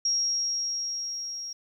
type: tone with level ramp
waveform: sine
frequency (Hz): 5600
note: F8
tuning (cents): +4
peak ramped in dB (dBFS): -22 to -34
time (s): 0.05-1.53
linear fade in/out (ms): 5
effects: 10-bit